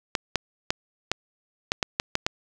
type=clicks; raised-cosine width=0.2 ms; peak=-5 dBFS; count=9; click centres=0.152 / 0.357 / 0.705 / 1.116 / 1.719 / 1.828 / 1.999 / 2.154 / 2.265 s; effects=none